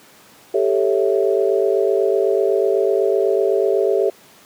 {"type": "chord", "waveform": "sine", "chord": "A dominant seventh", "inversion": "third", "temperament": "equal", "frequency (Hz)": [392, 440, 554.4, 659.3], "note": ["G4", "A4", "C#5", "E5"], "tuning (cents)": [0, 0, 0, 0], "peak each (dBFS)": [-17, -19, -22, -23], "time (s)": [0.54, 4.1], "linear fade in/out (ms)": 5, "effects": ["pink hiss -47 dBFS RMS until 4.45 s", "high-pass 200 Hz 12 dB/octave"]}